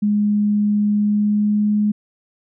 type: tone with pitch glide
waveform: sine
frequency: 207.7 to 209.3 Hz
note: G#3 to G#3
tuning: 0 to +14 cents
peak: -14 dBFS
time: 0.02-1.92 s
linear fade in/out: 10 ms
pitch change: +14 cents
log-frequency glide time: 0.95-1.69 s
effects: none